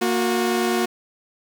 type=tone pair together; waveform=sawtooth; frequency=232.3 / 363.7 Hz; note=A#3 / F#4; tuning=-6 / -30 cents; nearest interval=minor sixth; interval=776 cents; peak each=-19 / -17 dBFS; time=0.01-0.86 s; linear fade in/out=10 ms; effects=8-bit